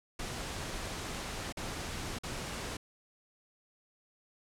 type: noise with dropouts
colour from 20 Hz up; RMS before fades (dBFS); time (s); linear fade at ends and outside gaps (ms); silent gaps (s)
pink; -39; 0.19-2.77; 5; 1.525-1.57 / 2.187-2.234
effects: low-pass 9000 Hz 12 dB/octave